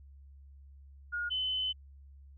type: tone pair in turn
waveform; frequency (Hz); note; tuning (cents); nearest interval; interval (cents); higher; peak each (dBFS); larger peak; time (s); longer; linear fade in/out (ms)
sine; 1432 / 3034; F6 / F#7; +43 / +43; octave + minor second; 1300; second; -32 / -30; second; 1.12-1.3 / 1.3-1.73; second; 20
effects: added 69 Hz sine -51 dBFS peak until 2.37 s